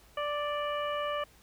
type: harmonic tone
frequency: 587.3 Hz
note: D5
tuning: in tune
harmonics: 1 / 2 / 3 / 4 / 5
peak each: -33 / -34 / -42 / -45 / -42 dBFS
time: 0.17-1.24 s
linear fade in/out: 5 ms
effects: added 55 Hz sine -60 dBFS peak until 1.42 s + pink hiss -60 dBFS RMS until 1.42 s